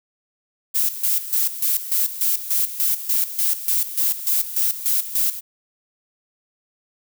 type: noise with tremolo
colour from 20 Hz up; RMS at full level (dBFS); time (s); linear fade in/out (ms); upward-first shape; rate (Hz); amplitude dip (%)
violet; -19; 0.74-5.41; 20; square; 3.4; 75
effects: none